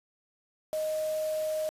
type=tone in noise; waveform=sine; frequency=622.3 Hz; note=D#5; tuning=in tune; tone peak=-28 dBFS; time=0.73-1.69 s; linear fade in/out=0 ms; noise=white; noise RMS=-45 dBFS; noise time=0.73-1.69 s; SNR=+14 dB; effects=resampled to 32000 Hz